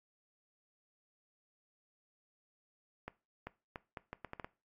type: accelerating click train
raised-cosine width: 0.5 ms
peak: -27 dBFS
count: 9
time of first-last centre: 3.08-4.445 s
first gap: 390 ms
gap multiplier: 0.74
effects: noise-tail reverb RT60 0.3 s tail -19 dB re dry + AAC 64 kbps

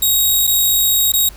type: tone with dropouts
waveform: 5% pulse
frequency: 3789 Hz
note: A#7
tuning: 27 cents sharp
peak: -4 dBFS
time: 0.02-1.29 s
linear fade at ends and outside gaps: 5 ms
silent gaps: 0.47-0.474 / 1.121-1.136 s
effects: added 50 Hz sine -35 dBFS peak until 1.36 s + pink hiss -42 dBFS RMS until 1.36 s

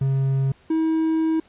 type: tone pair in turn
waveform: triangle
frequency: 135.1 / 320.6 Hz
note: C#3 / E4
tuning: -44 / -48 cents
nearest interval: octave + minor third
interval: 1496 cents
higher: second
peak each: -16 dBFS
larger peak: neither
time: 0.01-0.52 / 0.7-1.4 s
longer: second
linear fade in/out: 5 ms
effects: pink hiss -55 dBFS RMS until 1.48 s + resampled to 8000 Hz

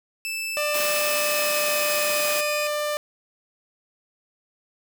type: tone with pitch glide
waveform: sawtooth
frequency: 2637 to 2475 Hz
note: E7 to D#7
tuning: 0 to -10 cents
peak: -24 dBFS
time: 0.25-2.67 s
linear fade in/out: 0 ms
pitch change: -110 cents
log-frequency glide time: 0.7-2.53 s
type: tone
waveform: sawtooth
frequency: 595 Hz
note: D5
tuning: 22 cents sharp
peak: -20 dBFS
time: 0.57-2.97 s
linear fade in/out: 0 ms
type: high-pass noise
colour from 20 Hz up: white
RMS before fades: -28 dBFS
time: 0.74-2.41 s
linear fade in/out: 5 ms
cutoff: 190 Hz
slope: 24 dB/octave
effects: none

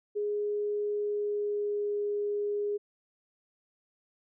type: tone with pitch glide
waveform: sine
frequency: 414.9 to 412 Hz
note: G#4 to G#4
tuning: -2 to -14 cents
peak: -28 dBFS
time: 0.15-2.78 s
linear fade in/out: 20 ms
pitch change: -12 cents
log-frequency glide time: 0.94-1.99 s
effects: none

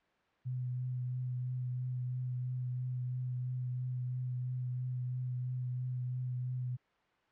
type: tone with vibrato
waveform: sine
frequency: 125.7 Hz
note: B2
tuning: 31 cents sharp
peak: -34 dBFS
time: 0.45-6.77 s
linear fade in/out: 20 ms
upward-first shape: triangle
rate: 3 Hz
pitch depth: 18 cents each way
effects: white hiss -71 dBFS RMS until 7.31 s + low-pass 2000 Hz 12 dB/octave

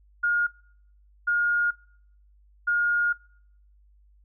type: tone bursts at uneven times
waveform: sine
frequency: 1425 Hz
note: F6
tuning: 34 cents sharp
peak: -20 dBFS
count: 3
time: 0.23-0.47 / 1.27-1.71 / 2.67-3.13 s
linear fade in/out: 10 ms
effects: noise-tail reverb RT60 0.7 s tail -26 dB re dry + added 50 Hz sine -55 dBFS peak until 4.24 s

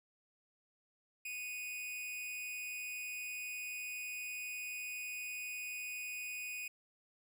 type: tone with amplitude modulation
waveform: 45% pulse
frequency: 2489 Hz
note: D#7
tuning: in tune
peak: -38 dBFS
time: 1.25-6.68 s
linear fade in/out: 5 ms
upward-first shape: sine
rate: 276 Hz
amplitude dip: 55%
effects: none

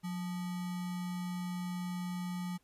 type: tone with sample-and-hold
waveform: sine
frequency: 179.6 Hz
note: F3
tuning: 49 cents sharp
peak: -35 dBFS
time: 0.03-2.58 s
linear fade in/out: 20 ms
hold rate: 1050 Hz
effects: pink hiss -73 dBFS RMS until 2.63 s + resampled to 32000 Hz

